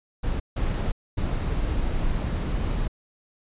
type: noise bursts at uneven times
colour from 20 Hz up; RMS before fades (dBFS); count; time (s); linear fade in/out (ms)
brown; -25; 3; 0.23-0.4 / 0.56-0.92 / 1.17-2.88; 10
effects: resampled to 8000 Hz